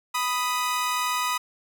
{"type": "tone pair together", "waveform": "sawtooth", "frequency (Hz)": [990, 1247.3], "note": ["B5", "D#6"], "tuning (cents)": [4, 4], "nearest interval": "major third", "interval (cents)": 400, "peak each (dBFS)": -23, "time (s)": [0.14, 1.38], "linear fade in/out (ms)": 10, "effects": []}